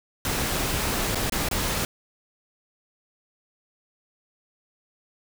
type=noise with dropouts; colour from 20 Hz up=pink; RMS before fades=-26 dBFS; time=0.25-1.85 s; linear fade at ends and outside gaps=1 ms; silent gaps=1.148-1.155 / 1.297-1.322 / 1.487-1.512 s; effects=none